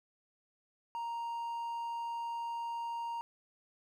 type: tone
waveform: triangle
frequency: 933 Hz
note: A#5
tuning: 1 cent sharp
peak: -34 dBFS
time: 0.95-3.21 s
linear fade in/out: 0 ms
effects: none